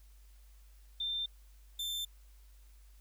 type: tone pair in turn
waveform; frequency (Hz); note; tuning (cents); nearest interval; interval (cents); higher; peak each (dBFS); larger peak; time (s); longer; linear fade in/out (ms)
sine / 40% pulse; 3583 / 3558; A7 / A7; +31 / +19; unison; 12; first; -33 / -34; first; 1-1.26 / 1.79-2.05; neither; 5
effects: added 50 Hz sine -55 dBFS peak until 3 s + white hiss -69 dBFS RMS until 3 s